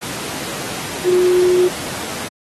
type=tone in noise; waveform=sine; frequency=361.3 Hz; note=F#4; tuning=41 cents flat; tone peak=-10 dBFS; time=1.04-1.69 s; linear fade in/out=20 ms; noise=pink; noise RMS=-26 dBFS; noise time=0.01-2.29 s; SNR=+13 dB; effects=high-pass 150 Hz 12 dB/octave + AAC 32 kbps